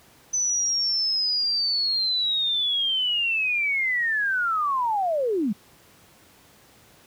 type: linear sweep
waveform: sine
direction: down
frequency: 6060 to 185 Hz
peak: -21 dBFS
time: 0.33-5.53 s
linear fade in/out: 10 ms
effects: pink hiss -54 dBFS RMS until 7.06 s + high-pass 80 Hz 12 dB/octave